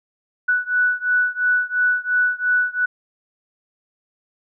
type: beating tone pair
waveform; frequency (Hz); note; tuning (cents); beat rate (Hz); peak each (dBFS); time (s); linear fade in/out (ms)
sine; 1480 / 1482.9; F#6 / F#6; 0 / +3; 2.9; -19 / -20; 0.48-2.86; 10
effects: none